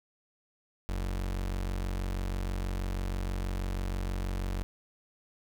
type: tone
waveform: 35% pulse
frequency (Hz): 46.23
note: F#1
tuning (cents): -1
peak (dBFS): -29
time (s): 0.89-4.63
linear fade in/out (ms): 0
effects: none